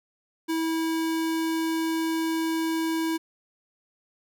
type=tone; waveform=square; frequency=324.7 Hz; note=E4; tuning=26 cents flat; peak=-25 dBFS; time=0.48-3.18 s; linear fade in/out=20 ms; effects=none